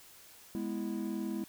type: chord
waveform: triangle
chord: E major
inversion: first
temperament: equal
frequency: 207.7 / 246.9 / 329.6 Hz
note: G#3 / B3 / E4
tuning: 0 / 0 / 0 cents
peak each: -35 / -38 / -36 dBFS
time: 0.55-1.44 s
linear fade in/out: 0 ms
effects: white hiss -56 dBFS RMS until 1.48 s